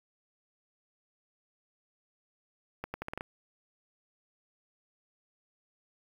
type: accelerating click train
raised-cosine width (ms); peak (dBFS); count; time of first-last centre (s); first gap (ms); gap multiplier
0.5; -21; 7; 2.84-3.209; 100; 0.8
effects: 8-bit